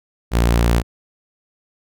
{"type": "tone", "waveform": "sawtooth", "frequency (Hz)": 58.27, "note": "A#1", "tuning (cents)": 0, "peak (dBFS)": -9, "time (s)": [0.31, 0.83], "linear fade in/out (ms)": 50, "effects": []}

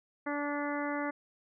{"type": "harmonic tone", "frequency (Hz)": 290, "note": "D4", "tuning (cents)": -22, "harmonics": [1, 2, 3, 4, 5, 6, 7], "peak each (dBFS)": [-35, -38, -40, -41, -42, -43, -43], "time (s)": [0.26, 1.11], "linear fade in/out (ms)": 10, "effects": []}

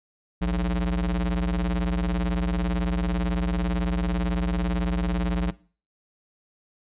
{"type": "ring-modulated tone", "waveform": "square", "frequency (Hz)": 62, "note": "B1", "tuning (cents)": 7, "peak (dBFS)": -20, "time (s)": [0.41, 5.51], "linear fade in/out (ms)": 10, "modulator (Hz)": 115, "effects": ["noise-tail reverb RT60 0.4 s tail -20 dB re dry", "resampled to 8000 Hz"]}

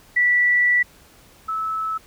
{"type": "tone pair in turn", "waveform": "sine", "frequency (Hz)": [1959, 1304], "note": ["B6", "E6"], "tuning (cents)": [-15, -19], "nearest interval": "perfect fifth", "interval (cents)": 704, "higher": "first", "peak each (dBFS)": [-14, -22], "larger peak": "first", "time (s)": [[0.16, 0.83], [1.48, 1.98]], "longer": "first", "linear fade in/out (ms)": 10, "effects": ["pink hiss -51 dBFS RMS until 2.06 s"]}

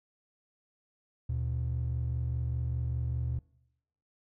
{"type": "ring-modulated tone", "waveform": "triangle", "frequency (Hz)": 98, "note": "G2", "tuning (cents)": 0, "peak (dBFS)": -23, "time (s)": [1.29, 3.39], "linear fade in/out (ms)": 5, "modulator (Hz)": 22.5, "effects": ["noise-tail reverb RT60 0.9 s tail -26 dB re dry", "tanh soft clip ceiling -24 dBFS"]}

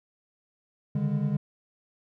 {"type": "tone cluster", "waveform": "triangle", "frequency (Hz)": [140.5, 150.5, 204.1], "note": ["C#3", "D3", "G#3"], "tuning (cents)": [24, 43, -30], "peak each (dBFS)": -27, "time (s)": [0.95, 1.37], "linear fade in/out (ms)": 5, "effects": []}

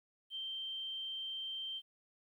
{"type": "tone", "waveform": "sine", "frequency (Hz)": 3136, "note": "G7", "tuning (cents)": 0, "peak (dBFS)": -39, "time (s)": [0.3, 1.82], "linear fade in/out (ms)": 50, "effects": ["12-bit"]}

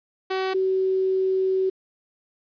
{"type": "tone pair in turn", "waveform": ["sawtooth", "sine"], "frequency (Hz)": [378.7, 378.7], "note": ["F#4", "F#4"], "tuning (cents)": [40, 40], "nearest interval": "unison", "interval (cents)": 0, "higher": "neither", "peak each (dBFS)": -19, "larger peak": "neither", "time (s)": [[0.3, 0.54], [0.54, 1.7]], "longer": "second", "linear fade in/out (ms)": 10, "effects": ["resampled to 11025 Hz", "9-bit"]}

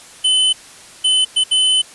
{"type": "tone bursts at uneven times", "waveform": "square", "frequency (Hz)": 3032, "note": "F#7", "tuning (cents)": 42, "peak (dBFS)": -12, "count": 4, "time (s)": [[0.24, 0.53], [1.04, 1.25], [1.36, 1.44], [1.51, 1.82]], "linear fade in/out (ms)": 10, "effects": ["white hiss -40 dBFS RMS until 1.94 s", "resampled to 24000 Hz"]}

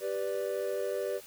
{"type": "chord", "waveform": "triangle", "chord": "G major", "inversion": "none", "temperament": "equal", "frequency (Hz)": [392, 493.9, 587.3], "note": ["G4", "B4", "D5"], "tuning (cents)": [0, 0, 0], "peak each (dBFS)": -33, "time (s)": [0, 1.21], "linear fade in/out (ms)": 50, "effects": ["white hiss -51 dBFS RMS until 1.26 s"]}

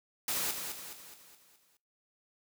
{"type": "noise with echo", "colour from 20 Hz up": "white", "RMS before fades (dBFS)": -33, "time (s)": [0.28, 0.51], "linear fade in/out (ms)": 2, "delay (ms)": 210, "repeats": 6, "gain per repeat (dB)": -6, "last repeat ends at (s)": 1.77, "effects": ["noise-tail reverb RT60 0.3 s tail -23 dB re dry", "high-pass 100 Hz 12 dB/octave"]}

